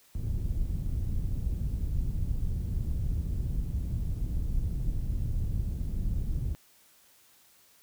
pink low-pass noise, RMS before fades -30 dBFS, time 0.15-6.55 s, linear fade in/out 0 ms, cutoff 110 Hz, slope 12 dB/octave, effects white hiss -61 dBFS RMS until 7.82 s

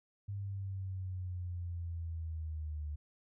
sine linear sweep, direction down, 100.8 to 74 Hz, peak -37 dBFS, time 0.28-2.96 s, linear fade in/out 10 ms, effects none

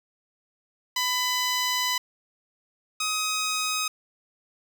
10% pulse tone pair in turn, 1000 / 1259.9 Hz, B5 / D#6, +21 / +21 cents, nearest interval major third, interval 400 cents, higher second, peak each -15 / -17 dBFS, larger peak first, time 0.96-1.98 / 3-3.88 s, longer first, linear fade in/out 5 ms, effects none

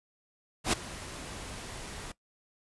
pink noise with ADSR envelope, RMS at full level -24 dBFS, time 0.64-2.12 s, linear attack 91 ms, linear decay 6 ms, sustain -18 dB, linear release 6 ms, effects noise-tail reverb RT60 0.1 s tail -19 dB re dry + resampled to 24000 Hz

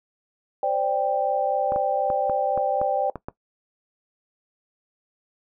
sine chord, C suspended second, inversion none, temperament equal with one note detuned, 523.3 / 587.3 / 788.1 Hz, C5 / D5 / G5, 0 / 0 / +9 cents, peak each -27 / -25 / -23 dBFS, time 0.63-3.1 s, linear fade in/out 2 ms
clicks, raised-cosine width 1 ms, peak -17 dBFS, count 8, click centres 1.721 / 1.761 / 2.102 / 2.297 / 2.576 / 2.815 / 3.157 / 3.285 s
effects noise-tail reverb RT60 0.1 s tail -18 dB re dry

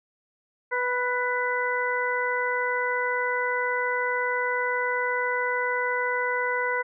harmonic tone with a mistuned harmonic, 493.9 Hz, B4, in tune, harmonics 1 / 2 / 3 / 4, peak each -29 / -29 / -29 / -29 dBFS, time 0.71-6.83 s, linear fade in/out 20 ms, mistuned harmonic 4, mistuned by +18 cents, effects none

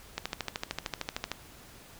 click train, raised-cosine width 0.2 ms, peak -14 dBFS, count 16, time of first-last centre 0.18-1.316 s, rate 13.2 Hz, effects pink hiss -52 dBFS RMS until 1.99 s

